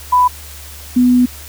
sine tone pair in turn, 994 / 248 Hz, B5 / B3, +11 / +7 cents, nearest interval 2 octaves, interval 2404 cents, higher first, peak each -7 dBFS, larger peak neither, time 0.12-0.28 / 0.96-1.26 s, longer second, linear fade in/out 10 ms, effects added 73 Hz sine -34 dBFS peak until 1.48 s + white hiss -35 dBFS RMS until 1.48 s

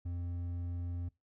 triangle tone with hard clipping, 87.31 Hz, F2, in tune, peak -37 dBFS, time 0.05-1.09 s, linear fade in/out 10 ms, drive 9 dB, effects noise-tail reverb RT60 0.2 s tail -22 dB re dry

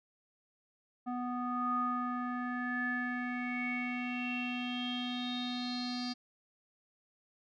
square tone with low-pass filter sweep, 246.9 Hz, B3, in tune, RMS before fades -36 dBFS, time 1.06-6.14 s, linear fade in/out 20 ms, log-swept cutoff 1000 to 4700 Hz, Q 10, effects none

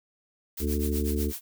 blue noise with tremolo, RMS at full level -34 dBFS, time 0.57-1.41 s, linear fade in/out 5 ms, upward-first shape triangle, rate 8.1 Hz, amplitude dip 95%
harmonic tone, 73.42 Hz, D2, in tune, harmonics 1 / 3 / 4 / 5 / 6, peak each -27 / -32 / -33 / -34 / -35 dBFS, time 0.59-1.33 s, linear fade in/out 50 ms
effects none

